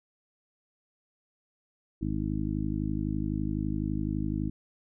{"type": "harmonic tone", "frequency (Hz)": 51.91, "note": "G#1", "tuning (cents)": 0, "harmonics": [1, 2, 3, 4, 5, 6], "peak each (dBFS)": [-35, -35, -35, -35, -35, -35], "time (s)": [2.01, 4.5], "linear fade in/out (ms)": 10, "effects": []}